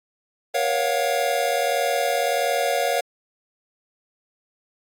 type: chord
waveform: square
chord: Gb major seventh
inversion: first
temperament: equal with one note detuned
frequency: 475.7 / 554.4 / 698.5 / 740 Hz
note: Bb4 / Db5 / F5 / Gb5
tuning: +35 / 0 / 0 / 0 cents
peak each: -28 / -25 / -25 / -29 dBFS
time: 0.54-3.01 s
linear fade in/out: 10 ms
effects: AAC 64 kbps